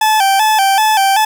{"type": "tone with vibrato", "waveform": "40% pulse", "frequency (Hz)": 822, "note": "G#5", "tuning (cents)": -18, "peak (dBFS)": -8, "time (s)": [0.01, 1.25], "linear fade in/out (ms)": 5, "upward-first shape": "square", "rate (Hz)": 2.6, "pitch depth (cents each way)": 90, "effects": []}